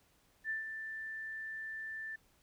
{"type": "tone with ADSR envelope", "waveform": "sine", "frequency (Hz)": 1770, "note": "A6", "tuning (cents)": 10, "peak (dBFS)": -33, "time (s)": [0.44, 2.16], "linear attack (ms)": 57, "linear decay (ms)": 140, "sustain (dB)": -7, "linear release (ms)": 7, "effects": ["pink hiss -70 dBFS RMS until 2.42 s"]}